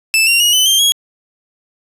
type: tone with pitch steps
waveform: sawtooth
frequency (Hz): 2637 / 2760 / 2889 / 3024 / 3165 / 3313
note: E7 / F7 / F#7 / F#7 / G7 / G#7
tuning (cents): 0 / -21 / -42 / +37 / +16 / -5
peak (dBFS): -6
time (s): 0.14-0.92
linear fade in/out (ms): 0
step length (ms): 130
effects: resampled to 32000 Hz